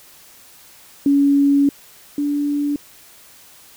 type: tone pair in turn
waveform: sine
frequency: 281.7 / 289.3 Hz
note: C#4 / D4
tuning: +28 / -26 cents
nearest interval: unison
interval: 46 cents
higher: second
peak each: -11 / -17 dBFS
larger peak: first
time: 1.06-1.69 / 2.18-2.76 s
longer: first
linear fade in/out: 2 ms
effects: white hiss -46 dBFS RMS until 3.76 s